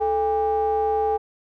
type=ring-modulated tone; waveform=triangle; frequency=185 Hz; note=F#3; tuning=in tune; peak=-14 dBFS; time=0-1.18 s; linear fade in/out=20 ms; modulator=621 Hz; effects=none